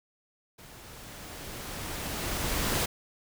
pink noise with level ramp, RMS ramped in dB -50 to -27 dBFS, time 0.58-2.86 s, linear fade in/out 10 ms, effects none

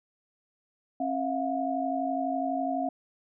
sine tone cluster, 269.8 / 664 / 716 Hz, C#4 / E5 / F5, -47 / +12 / +43 cents, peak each -31 / -33 / -30 dBFS, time 1-2.89 s, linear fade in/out 5 ms, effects none

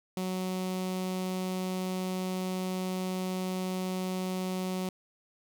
sawtooth tone with notch filter, 185.4 Hz, F#3, 4 cents sharp, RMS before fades -33 dBFS, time 0.17-4.89 s, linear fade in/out 2 ms, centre 1600 Hz, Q 1.7, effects 11-bit

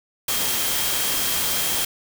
sine tone in noise, 3214 Hz, G7, 43 cents sharp, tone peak -32 dBFS, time 0.28-1.85 s, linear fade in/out 5 ms, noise white, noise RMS -23 dBFS, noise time 0.28-1.85 s, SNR -12 dB, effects none

